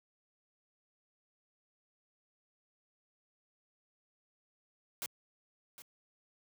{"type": "noise with echo", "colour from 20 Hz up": "white", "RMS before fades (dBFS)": -39, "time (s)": [5.02, 5.06], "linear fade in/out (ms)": 0, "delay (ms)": 760, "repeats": 1, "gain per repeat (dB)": -13, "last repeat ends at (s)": 5.82, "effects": ["high-pass 100 Hz 12 dB/octave"]}